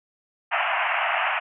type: band-pass noise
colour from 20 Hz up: pink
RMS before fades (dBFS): -24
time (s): 0.51-1.4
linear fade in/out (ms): 20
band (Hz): 640 to 2900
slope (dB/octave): 96
effects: none